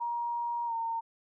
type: tone with pitch glide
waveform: sine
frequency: 946 to 914.8 Hz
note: A#5 to A#5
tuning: +25 to -33 cents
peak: -30 dBFS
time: 0-1.01 s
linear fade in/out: 20 ms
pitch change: -58 cents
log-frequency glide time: 0.66-0.73 s
effects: none